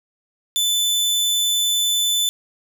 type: tone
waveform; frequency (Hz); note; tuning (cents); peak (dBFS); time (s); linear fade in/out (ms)
sawtooth; 3510; A7; -5; -14; 0.56-2.29; 0
effects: none